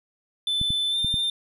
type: tone with pitch glide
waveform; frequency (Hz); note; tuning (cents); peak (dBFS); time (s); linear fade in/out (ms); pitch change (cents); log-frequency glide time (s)
triangle; 3520 to 3596; A7 to A7; 0 to +37; -21; 0.47-1.3; 2; +37; 0.9-0.97
type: clicks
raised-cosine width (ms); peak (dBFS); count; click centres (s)
5; -18; 4; 0.614 / 0.705 / 1.046 / 1.142
effects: none